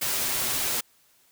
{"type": "noise with comb filter", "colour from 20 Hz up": "white", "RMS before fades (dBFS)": -27, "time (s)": [0.01, 0.81], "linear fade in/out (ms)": 10, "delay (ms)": 7.9, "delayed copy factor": 0.5, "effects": ["white hiss -62 dBFS RMS until 1.31 s"]}